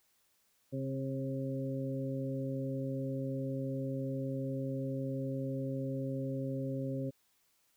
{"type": "harmonic tone with a mistuned harmonic", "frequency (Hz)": 134.7, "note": "C#3", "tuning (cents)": -49, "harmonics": [1, 2, 3, 4], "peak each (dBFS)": [-37, -38, -45, -41], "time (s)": [0.72, 7.11], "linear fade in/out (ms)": 20, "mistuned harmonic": 2, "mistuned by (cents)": -18, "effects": ["white hiss -73 dBFS RMS until 7.76 s"]}